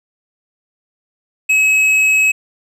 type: tone with tanh clipping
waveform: triangle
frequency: 2564 Hz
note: E7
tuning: 49 cents flat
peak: -11 dBFS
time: 1.49-2.32 s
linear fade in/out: 10 ms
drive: 12 dB
effects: none